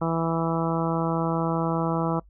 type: harmonic tone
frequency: 164.81 Hz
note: E3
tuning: in tune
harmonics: 1 / 2 / 3 / 4 / 5 / 6 / 7 / 8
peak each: -26 / -29 / -31 / -32 / -33 / -34 / -34 / -35 dBFS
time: 0.01-2.2 s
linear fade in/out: 10 ms
effects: noise-tail reverb RT60 0.1 s tail -23 dB re dry + added 50 Hz sine -50 dBFS peak until 2.29 s